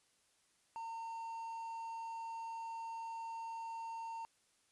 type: tone with quantisation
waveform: triangle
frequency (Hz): 911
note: A#5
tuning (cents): -40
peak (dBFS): -40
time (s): 0.76-4.25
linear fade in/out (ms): 0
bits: 11
effects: white hiss -74 dBFS RMS until 4.71 s + resampled to 24000 Hz